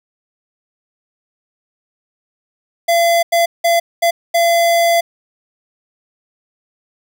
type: tone bursts at uneven times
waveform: square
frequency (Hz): 680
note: F5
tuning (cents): -46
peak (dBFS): -11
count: 5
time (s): 2.88-3.23 / 3.32-3.46 / 3.64-3.8 / 4.02-4.11 / 4.34-5.01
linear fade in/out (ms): 10
effects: none